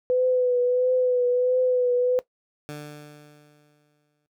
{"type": "tone with vibrato", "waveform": "sine", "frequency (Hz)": 500, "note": "B4", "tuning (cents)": 21, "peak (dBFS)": -18, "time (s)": [0.1, 2.19], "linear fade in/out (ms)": 0, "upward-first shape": "triangle", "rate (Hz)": 1.5, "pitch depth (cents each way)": 36}
{"type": "tone with exponential decay", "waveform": "15% pulse", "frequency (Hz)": 148.5, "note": "D3", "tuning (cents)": 20, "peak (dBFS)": -26, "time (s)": [2.69, 4.26], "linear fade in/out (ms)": 0, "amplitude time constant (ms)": 340}
{"effects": ["noise-tail reverb RT60 0.1 s tail -17 dB re dry"]}